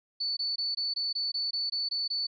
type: tone bursts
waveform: sine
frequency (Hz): 4478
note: C#8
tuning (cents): +17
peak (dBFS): -28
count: 11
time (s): 0.2-2.27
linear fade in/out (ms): 10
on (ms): 170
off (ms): 20
effects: none